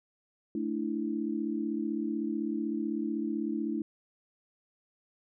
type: chord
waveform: sine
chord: A suspended fourth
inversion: none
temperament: equal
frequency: 220 / 293.7 / 329.6 Hz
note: A3 / D4 / E4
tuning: 0 / 0 / 0 cents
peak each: -34 dBFS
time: 0.55-3.82 s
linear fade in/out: 2 ms
effects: none